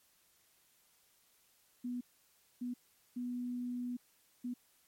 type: tone bursts at uneven times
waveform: sine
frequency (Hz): 245.5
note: B3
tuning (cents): -10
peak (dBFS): -36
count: 4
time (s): 1.84-2.01 / 2.61-2.74 / 3.16-3.97 / 4.44-4.54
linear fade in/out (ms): 10
effects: white hiss -70 dBFS RMS until 4.87 s + MP3 64 kbps